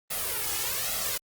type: noise with flanger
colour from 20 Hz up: white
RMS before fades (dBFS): -30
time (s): 0.1-1.18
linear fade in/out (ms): 10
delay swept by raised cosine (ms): 1.5 to 2.39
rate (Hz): 1.2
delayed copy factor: +0.9
effects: Opus 32 kbps